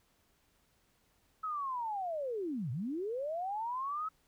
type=linear two-way sweep; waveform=sine; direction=down then up; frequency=1301 to 110 to 1301 Hz; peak=-34 dBFS; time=1.43-4.09 s; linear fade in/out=10 ms; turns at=2.71 s; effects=pink hiss -72 dBFS RMS until 4.27 s